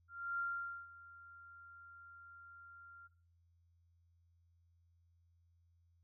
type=tone with ADSR envelope; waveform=sine; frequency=1388 Hz; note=F6; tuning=11 cents flat; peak=-35 dBFS; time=0.08-3.08 s; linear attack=310 ms; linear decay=480 ms; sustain=-19 dB; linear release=20 ms; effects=noise-tail reverb RT60 0.4 s tail -18 dB re dry + added 85 Hz sine -69 dBFS peak until 6.03 s